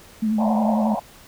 sine tone with vibrato, 217 Hz, A3, 24 cents flat, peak -18 dBFS, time 0.22-0.95 s, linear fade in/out 10 ms, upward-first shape triangle, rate 11 Hz, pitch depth 49 cents each way
pink band-pass noise, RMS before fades -25 dBFS, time 0.38-1 s, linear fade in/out 10 ms, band 550 to 980 Hz, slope 96 dB/octave
effects pink hiss -47 dBFS RMS until 1.27 s

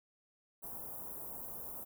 white band-stop noise, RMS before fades -45 dBFS, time 0.62-1.85 s, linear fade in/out 20 ms, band 990 to 12000 Hz, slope 24 dB/octave, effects none

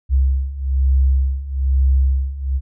sine beating tone pair, 66 / 67.1 Hz, C2 / C2, +16 / +44 cents, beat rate 1.1 Hz, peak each -18 / -15 dBFS, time 0.09-2.61 s, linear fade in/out 50 ms, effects none

